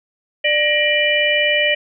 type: harmonic tone with a mistuned harmonic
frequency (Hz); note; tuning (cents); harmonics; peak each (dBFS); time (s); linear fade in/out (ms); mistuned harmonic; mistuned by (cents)
594; D5; +20; 1 / 3 / 4 / 5; -19 / -19 / -19 / -19; 0.44-1.75; 10; 3; +100
effects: none